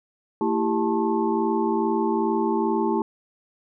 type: tone cluster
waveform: sine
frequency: 225.5 / 331.8 / 394.2 / 878 / 1079 Hz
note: A3 / E4 / G4 / A5 / C#6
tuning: +43 / +11 / +10 / -4 / -47 cents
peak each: -26 / -25 / -25 / -27 / -34 dBFS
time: 0.41-3.02 s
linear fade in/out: 2 ms
effects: none